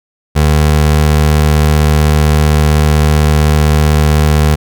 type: tone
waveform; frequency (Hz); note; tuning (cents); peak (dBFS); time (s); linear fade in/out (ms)
25% pulse; 75.7; D#2; -47; -3; 0.35-4.56; 20
effects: none